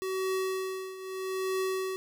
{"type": "tone with tremolo", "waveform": "square", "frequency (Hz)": 378.1, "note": "F#4", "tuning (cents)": 38, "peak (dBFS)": -28, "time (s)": [0.02, 1.96], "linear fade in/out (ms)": 0, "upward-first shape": "triangle", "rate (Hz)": 0.79, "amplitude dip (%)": 80, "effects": []}